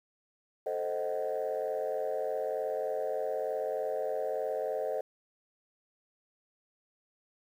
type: chord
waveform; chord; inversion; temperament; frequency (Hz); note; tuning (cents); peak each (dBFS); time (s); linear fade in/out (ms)
sine; A diminished seventh; none; equal with one note detuned; 440 / 523.3 / 622.3 / 751.6; A4 / C5 / Eb5 / Gb5; 0 / 0 / 0 / +27; -35 / -34 / -34 / -39; 0.66-5.01; 5
effects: tanh soft clip ceiling -24 dBFS + 10-bit